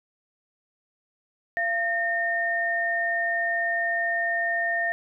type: tone pair together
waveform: sine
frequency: 684 / 1826.1 Hz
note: F5 / A#6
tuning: -36 / -36 cents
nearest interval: octave + perfect fourth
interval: 1700 cents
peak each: -28 / -24 dBFS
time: 1.57-4.92 s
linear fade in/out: 0 ms
effects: none